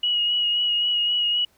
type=tone with vibrato; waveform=sine; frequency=2900 Hz; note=F#7; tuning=35 cents flat; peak=-19 dBFS; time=0.03-1.45 s; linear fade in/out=5 ms; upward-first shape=sine; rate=3.8 Hz; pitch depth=21 cents each way; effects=pink hiss -62 dBFS RMS until 1.57 s